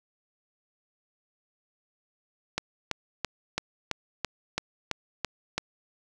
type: click train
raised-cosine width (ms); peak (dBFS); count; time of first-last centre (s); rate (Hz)
0.2; -10; 10; 2.58-5.58; 3
effects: none